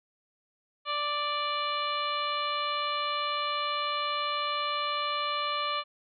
harmonic tone, 587.3 Hz, D5, in tune, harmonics 1 / 2 / 3 / 4 / 5 / 6 / 7, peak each -38 / -30 / -43 / -38 / -37 / -39 / -40 dBFS, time 0.85-5.84 s, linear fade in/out 50 ms, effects none

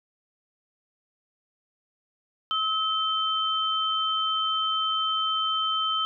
sine tone pair together, 1287 / 3098 Hz, E6 / G7, -42 / -21 cents, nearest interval octave + minor third, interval 1521 cents, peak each -26 / -26 dBFS, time 2.51-6.05 s, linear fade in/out 0 ms, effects none

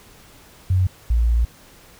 sine tone pair in turn, 92.5 / 57.87 Hz, F#2 / A#1, 0 / -12 cents, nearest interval minor sixth, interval 812 cents, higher first, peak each -14 dBFS, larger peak neither, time 0.7-0.87 / 1.1-1.45 s, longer second, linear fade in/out 5 ms, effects pink hiss -48 dBFS RMS until 1.99 s

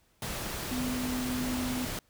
sine tone in noise, 251.4 Hz, B3, 31 cents sharp, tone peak -31 dBFS, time 0.71-1.85 s, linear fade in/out 2 ms, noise pink, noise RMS -36 dBFS, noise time 0.22-1.99 s, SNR +2 dB, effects pink hiss -68 dBFS RMS until 2.09 s

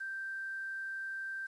sine tone with quantisation, 1568 Hz, G6, in tune, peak -37 dBFS, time 0-1.47 s, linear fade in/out 10 ms, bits 10, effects resampled to 24000 Hz

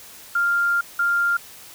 sine tone pair in turn, 1396.9 / 1396.9 Hz, F6 / F6, 0 / 0 cents, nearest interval unison, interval 0 cents, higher neither, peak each -17 / -17 dBFS, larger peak neither, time 0.35-0.81 / 0.99-1.37 s, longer first, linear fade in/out 5 ms, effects white hiss -43 dBFS RMS until 1.74 s

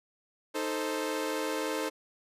sawtooth chord, A diminished, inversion second, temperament equal, 311.1 / 440 / 523.3 Hz, Eb4 / A4 / C5, 0 / 0 / 0 cents, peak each -31 dBFS, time 0.54-1.9 s, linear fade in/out 20 ms, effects resampled to 32000 Hz

